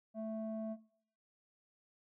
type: tone with low-pass filter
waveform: square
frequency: 220 Hz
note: A3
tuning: in tune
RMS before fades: -41 dBFS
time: 0.14-0.77 s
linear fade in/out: 50 ms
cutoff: 600 Hz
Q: 4.6
effects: noise-tail reverb RT60 0.6 s tail -21 dB re dry